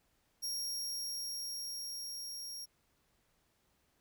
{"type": "tone with level ramp", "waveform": "sawtooth", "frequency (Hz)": 5588, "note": "F8", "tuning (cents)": 0, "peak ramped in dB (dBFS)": [-33, -40], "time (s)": [0.42, 2.66], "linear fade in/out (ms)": 20, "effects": ["pink hiss -75 dBFS RMS until 4 s"]}